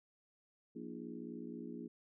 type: harmonic tone with a mistuned harmonic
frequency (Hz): 59.5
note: A#1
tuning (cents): +36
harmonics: 3 / 4 / 5 / 6 / 7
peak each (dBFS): -52 / -47 / -50 / -51 / -53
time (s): 0.75-1.88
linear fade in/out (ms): 10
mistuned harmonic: 6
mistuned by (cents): -76
effects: none